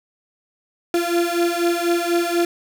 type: beating tone pair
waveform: 35% pulse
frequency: 342 / 346.1 Hz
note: F4 / F4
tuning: -36 / -16 cents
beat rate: 4.1 Hz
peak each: -19 dBFS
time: 0.94-2.45 s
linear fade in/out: 2 ms
effects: none